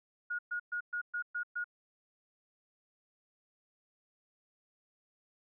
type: tone bursts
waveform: sine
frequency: 1441 Hz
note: F#6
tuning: 46 cents flat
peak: -33 dBFS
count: 7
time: 0.3-1.643 s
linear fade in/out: 10 ms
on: 89 ms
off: 120 ms
effects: none